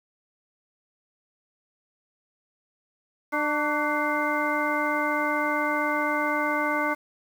harmonic tone with a mistuned harmonic, 298.7 Hz, D4, 29 cents sharp, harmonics 1 / 2 / 3 / 4 / 5 / 7, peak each -30 / -30 / -30 / -30 / -30 / -30 dBFS, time 3.32-6.95 s, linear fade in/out 20 ms, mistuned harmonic 4, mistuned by -64 cents, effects 8-bit

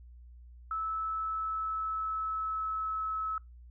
sine tone with pitch glide, 1307 to 1295.7 Hz, E6 to E6, -15 to -30 cents, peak -31 dBFS, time 0.71-3.38 s, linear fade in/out 2 ms, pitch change -15 cents, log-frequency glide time 1.08-3.16 s, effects noise-tail reverb RT60 0.2 s tail -26 dB re dry + added 60 Hz sine -49 dBFS peak until 3.7 s

